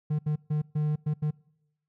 triangle tone bursts at uneven times, 151.1 Hz, D3, 50 cents sharp, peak -22 dBFS, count 6, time 0.1-0.19 / 0.26-0.36 / 0.5-0.62 / 0.75-0.96 / 1.06-1.14 / 1.22-1.31 s, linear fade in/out 10 ms, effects noise-tail reverb RT60 0.9 s tail -25 dB re dry

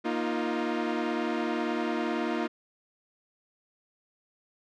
sawtooth chord, Bb suspended fourth, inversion none, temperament equal with one note detuned, 236.1 / 311.1 / 349.2 Hz, Bb3 / Eb4 / F4, +22 / 0 / 0 cents, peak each -28 dBFS, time 0.04-2.48 s, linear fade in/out 20 ms, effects low-pass 3000 Hz 12 dB/octave

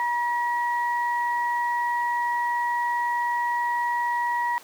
sine tone pair together, 959 / 1918 Hz, A#5 / A#6, +49 / +49 cents, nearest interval octave, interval 1200 cents, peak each -23 / -29 dBFS, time 0-4.58 s, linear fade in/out 0 ms, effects pink hiss -47 dBFS RMS until 4.63 s + high-pass 400 Hz 12 dB/octave

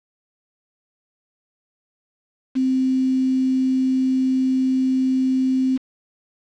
sine tone with quantisation, 260.6 Hz, C4, 7 cents flat, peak -16 dBFS, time 2.55-5.78 s, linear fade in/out 20 ms, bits 6, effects low-pass 4000 Hz 12 dB/octave

